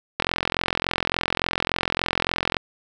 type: click train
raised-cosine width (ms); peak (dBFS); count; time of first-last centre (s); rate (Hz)
0.3; -4; 104; 0.2-2.568; 43.5
effects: none